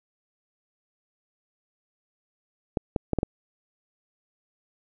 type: clicks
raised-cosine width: 2 ms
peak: -10 dBFS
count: 5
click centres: 2.772 / 2.962 / 3.133 / 3.187 / 3.231 s
effects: none